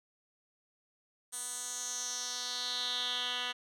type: tone with band-pass filter sweep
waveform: 10% pulse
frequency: 246.9 Hz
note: B3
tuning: in tune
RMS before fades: -37 dBFS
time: 1.32-3.53 s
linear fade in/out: 20 ms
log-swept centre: 8900 to 2700 Hz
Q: 3.8
effects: none